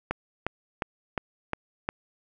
click train, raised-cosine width 0.5 ms, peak -12 dBFS, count 6, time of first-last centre 0.11-1.889 s, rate 2.81 Hz, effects none

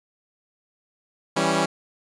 10% pulse chord, C# diminished, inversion first, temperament equal, 164.81 / 196 / 277.2 Hz, E3 / G3 / C#4, 0 / 0 / 0 cents, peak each -16 dBFS, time 1.36-1.66 s, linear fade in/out 10 ms, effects resampled to 22050 Hz

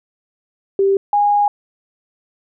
sine tone pair in turn, 392 / 821.8 Hz, G4 / G#5, 0 / -18 cents, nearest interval octave + minor second, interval 1282 cents, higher second, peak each -11 / -11 dBFS, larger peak neither, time 0.79-0.97 / 1.13-1.48 s, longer second, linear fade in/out 2 ms, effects none

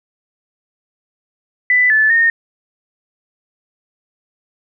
sine tone with pitch steps, 1991 / 1742 / 1838 Hz, B6 / A6 / A#6, +14 / -18 / -25 cents, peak -9 dBFS, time 1.7-2.3 s, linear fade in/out 2 ms, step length 200 ms, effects none

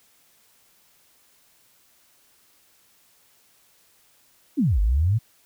sine exponential two-way sweep, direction down then up, 330.7 to 47.62 to 120 Hz, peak -17 dBFS, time 4.57-5.19 s, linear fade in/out 20 ms, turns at 4.8 s, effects white hiss -60 dBFS RMS until 5.45 s

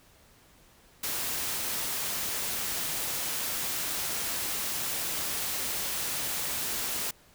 white noise, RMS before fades -32 dBFS, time 1.03-7.11 s, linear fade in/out 5 ms, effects pink hiss -59 dBFS RMS until 7.34 s

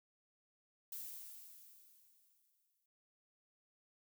violet noise with exponential decay, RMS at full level -45 dBFS, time 0.92-2.86 s, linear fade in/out 2 ms, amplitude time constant 420 ms, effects none

